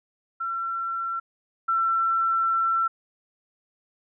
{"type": "tone pair in turn", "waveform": "sine", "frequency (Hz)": [1354, 1345.4], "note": ["E6", "E6"], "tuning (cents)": [46, 35], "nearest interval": "unison", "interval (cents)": 11, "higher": "first", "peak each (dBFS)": [-26, -20], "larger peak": "second", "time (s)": [[0.4, 1.2], [1.68, 2.88]], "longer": "second", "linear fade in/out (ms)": 10, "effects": []}